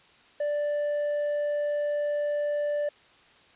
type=tone with tanh clipping; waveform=sine; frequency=587.3 Hz; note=D5; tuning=in tune; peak=-26 dBFS; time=0.4-2.89 s; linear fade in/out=5 ms; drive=4 dB; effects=white hiss -57 dBFS RMS until 3.55 s + resampled to 8000 Hz